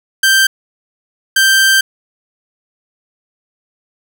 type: tone bursts at uneven times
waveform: sawtooth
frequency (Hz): 1568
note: G6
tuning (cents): 0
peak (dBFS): -4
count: 2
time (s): 0.23-0.47 / 1.36-1.81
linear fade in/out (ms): 5
effects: none